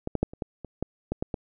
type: clicks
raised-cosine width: 2 ms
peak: -16 / -12 / -9 / -28 / -16 / -24 / -14 / -14 / -14 / -16 dBFS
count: 10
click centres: 0.074 / 0.153 / 0.23 / 0.335 / 0.422 / 0.647 / 0.826 / 1.12 / 1.225 / 1.342 s
effects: none